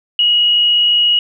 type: tone with frequency modulation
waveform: sine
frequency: 2897 Hz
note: F#7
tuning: 37 cents flat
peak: -9 dBFS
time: 0.19-1.19 s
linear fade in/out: 2 ms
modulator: 57.2 Hz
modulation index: 0.45
effects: none